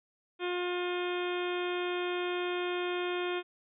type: harmonic tone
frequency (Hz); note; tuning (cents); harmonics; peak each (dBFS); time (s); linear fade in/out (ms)
356.3; F4; +35; 1 / 2 / 3 / 4 / 5 / 6 / 7 / 8 / 9 / 10; -32 / -41 / -42 / -42 / -46 / -47 / -42 / -53 / -44 / -48; 0.39-3.43; 50
effects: none